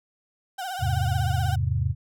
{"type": "tone with vibrato", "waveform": "35% pulse", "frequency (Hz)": 748, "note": "F#5", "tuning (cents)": 19, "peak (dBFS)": -28, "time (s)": [0.58, 1.56], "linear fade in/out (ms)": 10, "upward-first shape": "triangle", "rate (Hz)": 16, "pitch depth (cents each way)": 110}
{"type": "chord", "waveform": "sine", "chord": "E augmented", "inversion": "none", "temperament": "equal", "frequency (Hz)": [82.41, 103.83, 130.81], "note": ["E2", "G#2", "B#2"], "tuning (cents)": [0, 0, 0], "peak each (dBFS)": -26, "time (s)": [0.79, 1.95], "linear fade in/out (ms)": 50}
{"effects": []}